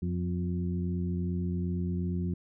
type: harmonic tone with a mistuned harmonic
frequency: 88.6 Hz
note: F2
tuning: 25 cents sharp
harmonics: 1 / 2 / 3 / 4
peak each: -32 / -31 / -41 / -41 dBFS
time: 0.02-2.34 s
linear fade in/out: 5 ms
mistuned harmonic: 3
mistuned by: -40 cents
effects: none